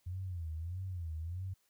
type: tone with vibrato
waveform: sine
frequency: 86.4 Hz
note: F2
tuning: 18 cents flat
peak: -37 dBFS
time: 0.06-1.54 s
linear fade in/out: 10 ms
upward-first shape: sine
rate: 1.6 Hz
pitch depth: 160 cents each way
effects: white hiss -75 dBFS RMS until 1.69 s